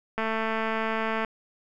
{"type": "click train", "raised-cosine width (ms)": 0.5, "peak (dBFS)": -14, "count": 238, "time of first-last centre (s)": [0.18, 1.248], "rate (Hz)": 222, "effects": []}